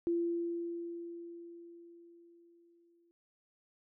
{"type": "tone with exponential decay", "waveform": "sine", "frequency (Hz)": 341.1, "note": "F4", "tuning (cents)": -41, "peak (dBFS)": -28, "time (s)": [0.07, 3.11], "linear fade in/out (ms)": 0, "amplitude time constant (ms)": 660, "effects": []}